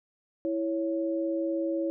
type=tone pair together; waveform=sine; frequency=329.6 / 554.4 Hz; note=E4 / C#5; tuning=0 / 0 cents; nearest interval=major sixth; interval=900 cents; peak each=-28 / -31 dBFS; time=0.45-1.9 s; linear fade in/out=0 ms; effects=none